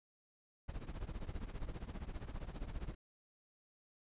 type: noise with tremolo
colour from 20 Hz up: brown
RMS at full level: -40 dBFS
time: 0.68-2.95 s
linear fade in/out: 10 ms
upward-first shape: triangle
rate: 15 Hz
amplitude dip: 90%
effects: resampled to 8000 Hz